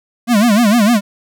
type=tone with vibrato; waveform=square; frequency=220.9 Hz; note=A3; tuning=7 cents sharp; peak=-9 dBFS; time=0.27-1.01 s; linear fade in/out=50 ms; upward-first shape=sine; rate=6.6 Hz; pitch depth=180 cents each way; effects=none